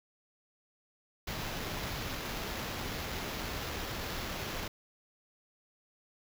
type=noise with sample-and-hold; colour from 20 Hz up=pink; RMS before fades=-38 dBFS; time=1.27-4.68 s; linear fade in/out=5 ms; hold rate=8820 Hz; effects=none